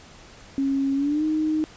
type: tone with pitch glide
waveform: sine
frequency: 273.4 to 310.4 Hz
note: C#4 to D#4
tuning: -24 to -4 cents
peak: -20 dBFS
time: 0.58-1.64 s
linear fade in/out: 0 ms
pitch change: +220 cents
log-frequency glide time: 0.95-1.24 s
effects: pink hiss -47 dBFS RMS until 1.76 s + resampled to 16000 Hz